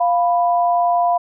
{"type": "tone pair together", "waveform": "sine", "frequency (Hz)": [698.5, 987.8], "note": ["F5", "B5"], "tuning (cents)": [0, 0], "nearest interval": "tritone", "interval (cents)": 600, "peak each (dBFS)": [-14, -20], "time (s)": [0, 1.18], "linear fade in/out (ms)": 10, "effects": []}